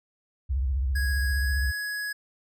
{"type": "tone with vibrato", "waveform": "sine", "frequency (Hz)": 66.2, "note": "C2", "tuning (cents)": 21, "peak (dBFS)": -23, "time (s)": [0.49, 1.72], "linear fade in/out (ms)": 20, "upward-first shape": "triangle", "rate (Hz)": 15, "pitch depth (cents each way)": 220}
{"type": "tone with pitch glide", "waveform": "square", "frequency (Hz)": [1656, 1675.2], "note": ["G#6", "G#6"], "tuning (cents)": [-5, 15], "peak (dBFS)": -30, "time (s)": [0.95, 2.13], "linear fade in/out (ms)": 10, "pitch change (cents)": 20, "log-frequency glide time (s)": [1.28, 1.62]}
{"effects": []}